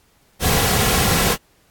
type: noise with comb filter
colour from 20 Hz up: pink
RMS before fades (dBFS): -17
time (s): 0.4-1.37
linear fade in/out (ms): 50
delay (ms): 3.3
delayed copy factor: -0.5
effects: pink hiss -58 dBFS RMS until 1.7 s + AAC 64 kbps